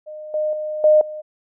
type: tone with level steps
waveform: sine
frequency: 612 Hz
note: D#5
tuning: 29 cents flat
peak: -31 / -18 / -23 / -9 / -28 dBFS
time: 0.06-1.22 s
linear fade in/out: 20 ms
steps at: 0.34 / 0.53 / 0.84 / 1.01 s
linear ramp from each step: 2 ms
effects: none